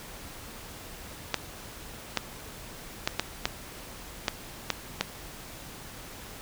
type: clicks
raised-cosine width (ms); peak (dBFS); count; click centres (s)
0.2; -7; 8; 1.343 / 2.173 / 3.075 / 3.196 / 3.455 / 4.282 / 4.703 / 5.01
effects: pink hiss -44 dBFS RMS until 6.41 s